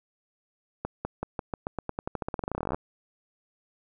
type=accelerating click train; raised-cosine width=1 ms; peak=-16 dBFS; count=29; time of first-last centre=0.85-2.745 s; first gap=200 ms; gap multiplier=0.9; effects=none